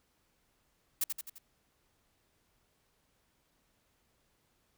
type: noise with echo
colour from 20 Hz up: blue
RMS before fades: -30 dBFS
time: 1.01-1.04 s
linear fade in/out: 5 ms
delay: 86 ms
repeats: 4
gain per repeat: -5 dB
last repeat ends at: 1.384 s
effects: pink hiss -74 dBFS RMS until 4.77 s